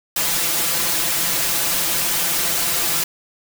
white noise with comb filter, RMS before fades -20 dBFS, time 0.16-3.04 s, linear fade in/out 5 ms, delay 5.9 ms, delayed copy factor +1, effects none

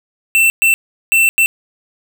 square tone bursts at uneven times, 2683 Hz, E7, 30 cents sharp, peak -9 dBFS, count 4, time 0.35-0.5 / 0.62-0.74 / 1.12-1.29 / 1.38-1.46 s, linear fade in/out 0 ms, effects none

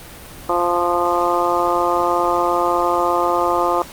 harmonic tone, 174.61 Hz, F3, in tune, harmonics 2 / 3 / 4 / 5 / 6 / 7, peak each -22 / -22 / -22 / -22 / -22 / -22 dBFS, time 0.49-3.82 s, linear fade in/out 2 ms, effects pink hiss -37 dBFS RMS until 3.92 s + Opus 32 kbps

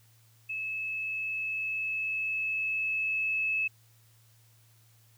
sine tone with level ramp, 2598 Hz, E7, 26 cents flat, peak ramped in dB -32 to -26 dBFS, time 0.49-3.68 s, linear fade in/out 10 ms, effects added 113 Hz sine -60 dBFS peak until 5.17 s + white hiss -65 dBFS RMS until 5.17 s

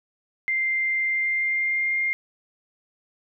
sine tone with pitch glide, 2093 to 2116 Hz, C7 to C7, 0 to +19 cents, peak -21 dBFS, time 0.48-2.13 s, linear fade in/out 0 ms, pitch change +19 cents, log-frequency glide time 1.07-1.99 s, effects none

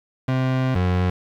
30% pulse tone pair in turn, 130 / 90.53 Hz, C3 / F#2, -11 / -37 cents, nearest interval tritone, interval 626 cents, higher first, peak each -16 / -15 dBFS, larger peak second, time 0.28-0.75 / 0.75-1.1 s, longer first, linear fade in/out 5 ms, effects low-pass 3000 Hz 12 dB/octave + 8-bit

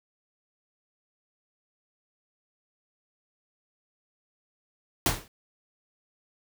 pink noise with exponential decay, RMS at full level -19 dBFS, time 5.06-5.28 s, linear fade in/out 2 ms, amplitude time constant 47 ms, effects none

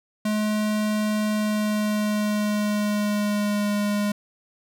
square tone with pitch glide, 212.5 to 206.2 Hz, G#3 to G#3, +40 to -12 cents, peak -22 dBFS, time 0.25-4.12 s, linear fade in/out 5 ms, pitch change -52 cents, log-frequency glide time 1.34-3.73 s, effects none

